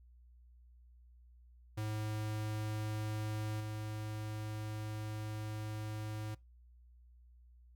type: tone with level steps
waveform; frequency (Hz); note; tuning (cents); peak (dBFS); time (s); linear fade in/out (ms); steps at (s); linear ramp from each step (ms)
square; 107.5; A2; -40; -37 / -40; 1.77-6.35; 10; 3.6; 5
effects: noise-tail reverb RT60 0.2 s tail -22 dB re dry + added 60 Hz sine -58 dBFS peak until 7.75 s